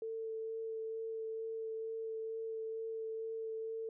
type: tone with vibrato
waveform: sine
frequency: 446.4 Hz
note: A4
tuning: 25 cents sharp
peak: -38 dBFS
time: 0.02-3.89 s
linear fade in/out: 2 ms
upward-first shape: sine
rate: 2.2 Hz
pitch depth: 10 cents each way
effects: none